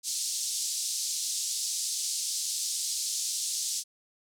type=band-pass noise; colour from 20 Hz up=white; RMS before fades=-32 dBFS; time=0.03-3.84 s; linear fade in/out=50 ms; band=4300 to 8600 Hz; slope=24 dB/octave; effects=none